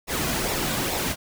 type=noise with flanger; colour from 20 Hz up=pink; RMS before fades=-26 dBFS; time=0.07-1.16 s; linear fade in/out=50 ms; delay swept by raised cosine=0.64 to 2.34 ms; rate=2.3 Hz; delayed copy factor=-0.5; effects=none